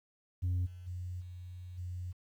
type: tone with level steps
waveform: sine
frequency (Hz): 89.8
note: F2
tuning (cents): +49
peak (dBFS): -27 / -45 / -37 / -43 / -37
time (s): 0.42-2.13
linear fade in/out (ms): 20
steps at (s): 0.65 / 0.86 / 1.2 / 1.77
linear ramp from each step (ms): 20
effects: tanh soft clip ceiling -28 dBFS + 11-bit